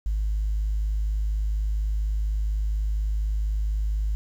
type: tone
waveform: sine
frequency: 52.1 Hz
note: G#1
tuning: 6 cents sharp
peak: -21 dBFS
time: 0.06-4.15 s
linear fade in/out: 0 ms
effects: tanh soft clip ceiling -19 dBFS + 9-bit